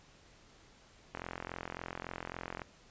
click train, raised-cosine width 0.5 ms, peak -24 dBFS, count 65, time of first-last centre 1.15-2.618 s, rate 43.6 Hz, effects pink hiss -61 dBFS RMS until 2.9 s + resampled to 16000 Hz

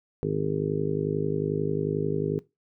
harmonic tone, 51.2 Hz, G#1, 24 cents flat, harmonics 2 / 3 / 4 / 5 / 6 / 7 / 8 / 9, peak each -38 / -29 / -41 / -34 / -37 / -34 / -30 / -33 dBFS, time 0.23-2.39 s, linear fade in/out 0 ms, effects noise-tail reverb RT60 0.2 s tail -18 dB re dry

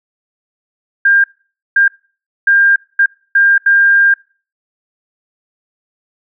sine tone bursts at uneven times, 1601 Hz, G6, 36 cents sharp, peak -6 dBFS, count 6, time 1.05-1.24 / 1.76-1.88 / 2.47-2.76 / 2.99-3.06 / 3.35-3.58 / 3.66-4.14 s, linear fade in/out 5 ms, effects noise-tail reverb RT60 0.4 s tail -24 dB re dry

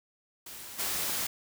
white noise with level steps, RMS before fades -44 / -32 dBFS, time 0.46-1.27 s, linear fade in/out 5 ms, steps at 0.78 s, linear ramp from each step 20 ms, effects none

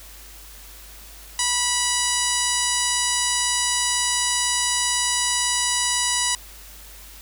harmonic tone, 978 Hz, B5, 17 cents flat, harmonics 1 / 2 / 3 / 4 / 5 / 6 / 7 / 8 / 9 / 10, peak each -29 / -29 / -29 / -29 / -29 / -29 / -29 / -29 / -29 / -29 dBFS, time 1.39-6.35 s, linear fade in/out 2 ms, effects added 50 Hz sine -44 dBFS peak until 7.21 s + white hiss -44 dBFS RMS until 7.21 s

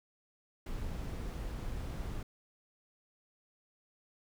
brown noise, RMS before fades -39 dBFS, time 0.66-2.23 s, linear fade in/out 5 ms, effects none

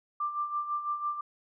sine tone with tremolo, 1183 Hz, D6, 12 cents sharp, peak -27 dBFS, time 0.2-1.21 s, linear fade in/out 5 ms, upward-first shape sine, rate 6 Hz, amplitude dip 65%, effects none

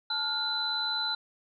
sine tone cluster, 870 / 1414 / 4011 Hz, A5 / F6 / B7, -20 / +21 / +26 cents, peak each -37 / -35 / -29 dBFS, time 0.1-1.15 s, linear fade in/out 5 ms, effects none

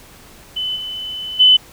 sine tone with level steps, 3017 Hz, F#7, 33 cents sharp, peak -19 / -24 / -6 dBFS, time 0.56-1.57 s, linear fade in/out 10 ms, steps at 0.75 / 1.39 s, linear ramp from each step 20 ms, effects pink hiss -43 dBFS RMS until 1.72 s

